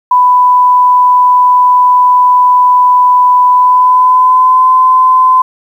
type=tone with pitch glide; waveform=sine; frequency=995 to 1023 Hz; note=B5 to C6; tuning=+13 to -39 cents; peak=-3 dBFS; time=0.11-5.42 s; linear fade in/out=5 ms; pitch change=+48 cents; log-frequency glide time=3.48-4.69 s; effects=7-bit